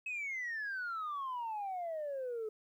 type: exponential sweep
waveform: sine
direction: down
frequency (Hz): 2591 to 425.3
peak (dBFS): -35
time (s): 0.06-2.49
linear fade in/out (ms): 5
effects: tanh soft clip ceiling -34 dBFS + 12-bit